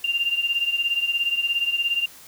sine beating tone pair, 2785 / 2802 Hz, F7 / F7, -5 / +5 cents, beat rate 17 Hz, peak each -22 / -26 dBFS, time 0.04-2.06 s, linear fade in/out 5 ms, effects white hiss -46 dBFS RMS until 2.27 s

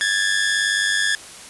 sawtooth tone pair together, 1657.4 / 1756 Hz, G#6 / A6, -4 / -4 cents, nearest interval minor second, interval 100 cents, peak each -17 / -17 dBFS, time 0.01-1.15 s, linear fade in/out 0 ms, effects white hiss -39 dBFS RMS until 1.49 s + resampled to 24000 Hz

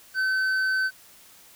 sine tone with hard clipping, 1529 Hz, G6, 44 cents flat, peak -23 dBFS, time 0.14-0.91 s, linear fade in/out 50 ms, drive 5 dB, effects white hiss -52 dBFS RMS until 1.55 s

